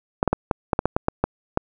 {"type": "clicks", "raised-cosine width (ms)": 1, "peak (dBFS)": -4, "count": 11, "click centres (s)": [0.229, 0.277, 0.33, 0.512, 0.732, 0.791, 0.856, 0.965, 1.084, 1.24, 1.574], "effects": []}